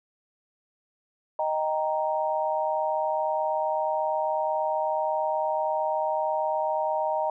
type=chord; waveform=sine; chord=Eb major; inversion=none; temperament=equal; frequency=622.3 / 784 / 932.3 Hz; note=Eb5 / G5 / Bb5; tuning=0 / 0 / 0 cents; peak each=-27 / -30 / -28 dBFS; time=1.39-7.3 s; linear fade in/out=2 ms; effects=none